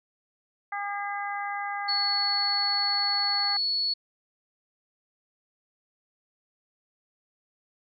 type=harmonic tone; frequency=404.9 Hz; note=G#4; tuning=44 cents flat; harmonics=2 / 3 / 4 / 5; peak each=-32 / -36 / -37 / -37 dBFS; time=0.72-3.57 s; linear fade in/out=5 ms
type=tone; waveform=sine; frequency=4400 Hz; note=C#8; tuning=14 cents flat; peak=-24 dBFS; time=1.88-3.94 s; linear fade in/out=10 ms
effects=none